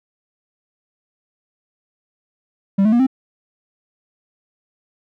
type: tone with pitch steps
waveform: triangle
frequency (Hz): 196 / 216.2 / 238.5 / 263.1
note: G3 / A3 / A#3 / C4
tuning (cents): 0 / -30 / +40 / +10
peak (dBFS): -9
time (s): 2.78-3.068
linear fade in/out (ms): 10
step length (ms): 72
effects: none